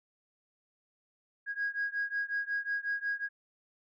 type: beating tone pair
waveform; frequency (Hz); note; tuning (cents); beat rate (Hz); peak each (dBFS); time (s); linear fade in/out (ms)
sine; 1641 / 1646.5; G#6 / G#6; -21 / -15; 5.5; -33 / -34; 1.46-3.29; 50
effects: tanh soft clip ceiling -25 dBFS